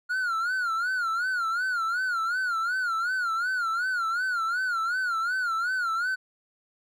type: tone with vibrato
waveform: triangle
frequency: 1421 Hz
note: F6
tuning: 30 cents sharp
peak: -23 dBFS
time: 0.09-6.16 s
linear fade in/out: 20 ms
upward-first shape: sine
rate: 2.7 Hz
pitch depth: 130 cents each way
effects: none